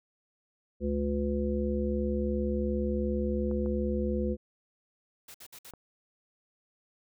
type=harmonic tone; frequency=71.4 Hz; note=D2; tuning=48 cents flat; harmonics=1 / 3 / 5 / 7; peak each=-32 / -31 / -34 / -34 dBFS; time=0.8-4.37 s; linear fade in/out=50 ms
type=clicks; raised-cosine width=1 ms; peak=-32 dBFS; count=3; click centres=3.513 / 3.661 / 5.737 s
type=noise bursts; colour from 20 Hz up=white; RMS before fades=-48 dBFS; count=4; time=5.28-5.71 s; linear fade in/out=5 ms; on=64 ms; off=58 ms
effects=none